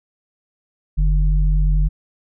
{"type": "tone pair together", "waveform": "sine", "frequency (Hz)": [45.19, 150.7], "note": ["F#1", "D3"], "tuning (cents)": [-40, 45], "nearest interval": "octave + major sixth", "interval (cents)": 2085, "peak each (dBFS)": [-13, -22], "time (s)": [0.97, 1.89], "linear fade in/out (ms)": 20, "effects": []}